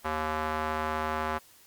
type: tone with band-pass filter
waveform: square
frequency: 78 Hz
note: D#2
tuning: 5 cents sharp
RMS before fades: -31 dBFS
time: 0.04-1.39 s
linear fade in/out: 20 ms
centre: 1100 Hz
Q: 1.5
effects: white hiss -57 dBFS RMS until 1.66 s + Opus 48 kbps